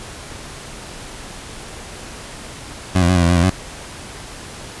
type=tone with pitch steps; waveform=20% pulse; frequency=92.2 / 86.5 / 92 / 87.7 / 84.6 / 89 / 84.8 / 93.2 Hz; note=F#2 / F2 / F#2 / F2 / E2 / F2 / E2 / F#2; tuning=-6 / -16 / -9 / +8 / +45 / +33 / +50 / +13 cents; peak=-7 dBFS; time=2.95-3.502 s; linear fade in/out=5 ms; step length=69 ms; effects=pink hiss -34 dBFS RMS until 4.8 s + resampled to 24000 Hz